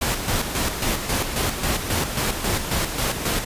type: noise with tremolo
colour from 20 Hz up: pink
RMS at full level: -22 dBFS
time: 0.01-3.45 s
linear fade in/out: 10 ms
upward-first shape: square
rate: 3.7 Hz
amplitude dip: 50%
effects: resampled to 32000 Hz